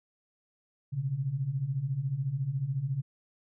sine beating tone pair, 125.5 / 139.5 Hz, B2 / C#3, +28 / +11 cents, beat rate 14 Hz, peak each -34 / -30 dBFS, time 0.92-3.02 s, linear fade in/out 20 ms, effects none

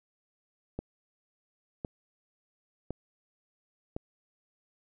click train, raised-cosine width 2 ms, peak -21 dBFS, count 4, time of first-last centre 0.79-3.965 s, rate 0.945 Hz, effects none

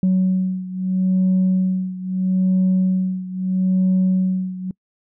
sine beating tone pair, 186 / 186.77 Hz, F#3 / F#3, +9 / +17 cents, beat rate 0.77 Hz, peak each -16 / -19 dBFS, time 0.03-4.71 s, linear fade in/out 2 ms, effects noise-tail reverb RT60 0.1 s tail -26 dB re dry + tanh soft clip ceiling -11 dBFS

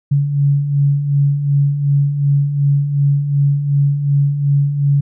sine beating tone pair, 139.7 / 142.4 Hz, C#3 / C#3, +14 / +47 cents, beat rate 2.7 Hz, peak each -20 / -12 dBFS, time 0.11-5.01 s, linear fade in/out 10 ms, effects none

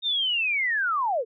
sine linear sweep, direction down, 3711 to 417.7 Hz, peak -22 dBFS, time 0.02-1.25 s, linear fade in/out 50 ms, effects none

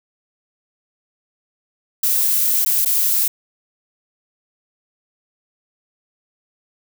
violet noise with dropouts, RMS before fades -17 dBFS, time 2.03-3.28 s, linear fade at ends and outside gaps 5 ms, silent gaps 2.649-2.66 / 2.85-2.858 s, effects none

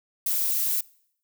violet noise, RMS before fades -25 dBFS, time 0.26-0.81 s, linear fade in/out 5 ms, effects noise-tail reverb RT60 0.7 s tail -24 dB re dry

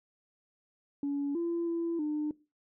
sine tone with pitch steps, 283.5 / 339.5 / 336.1 / 300.9 Hz, C#4 / F4 / E4 / D4, +39 / -49 / +34 / +42 cents, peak -28 dBFS, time 1.03-2.31 s, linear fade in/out 2 ms, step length 320 ms, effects noise-tail reverb RT60 0.3 s tail -22 dB re dry + tanh soft clip ceiling -26 dBFS

